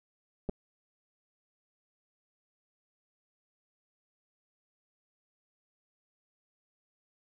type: clicks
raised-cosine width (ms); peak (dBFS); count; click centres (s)
2; -22 / -20; 2; 0.49 / 0.495
effects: none